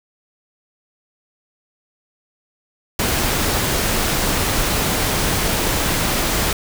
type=noise; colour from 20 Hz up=pink; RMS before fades=-19 dBFS; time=2.99-6.53 s; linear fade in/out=2 ms; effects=none